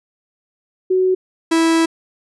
sine / 45% pulse tone pair in turn, 372.3 / 327.8 Hz, F#4 / E4, +11 / -10 cents, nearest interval major second, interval 221 cents, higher first, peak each -12 dBFS, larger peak neither, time 0.9-1.15 / 1.51-1.86 s, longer second, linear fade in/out 10 ms, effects resampled to 24000 Hz

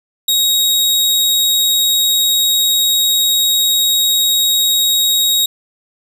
sawtooth tone, 3782 Hz, A#7, 24 cents sharp, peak -8 dBFS, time 0.28-5.46 s, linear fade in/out 5 ms, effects 7-bit

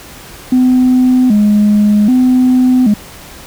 sine tone with vibrato, 230 Hz, A#3, 23 cents flat, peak -4 dBFS, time 0.52-2.94 s, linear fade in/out 5 ms, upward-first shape square, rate 0.64 Hz, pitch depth 170 cents each way, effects tanh soft clip ceiling -3 dBFS + pink hiss -33 dBFS RMS until 3.46 s

